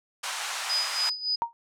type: band-pass noise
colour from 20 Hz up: pink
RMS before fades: -33 dBFS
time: 0.23-1.1 s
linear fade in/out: 10 ms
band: 820 to 9300 Hz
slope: 24 dB/octave
type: tone with tremolo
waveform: sine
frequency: 4978 Hz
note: D#8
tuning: in tune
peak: -23 dBFS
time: 0.69-1.36 s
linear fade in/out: 10 ms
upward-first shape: sine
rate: 3.5 Hz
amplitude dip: 80%
type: tone with exponential decay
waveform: sine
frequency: 932.3 Hz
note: A#5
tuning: in tune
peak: -19 dBFS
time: 1.42-1.53 s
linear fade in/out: 0 ms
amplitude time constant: 23 ms
effects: none